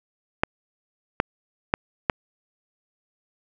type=clicks; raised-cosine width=0.5 ms; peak=-3 dBFS; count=4; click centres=0.435 / 1.201 / 1.739 / 2.098 s; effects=none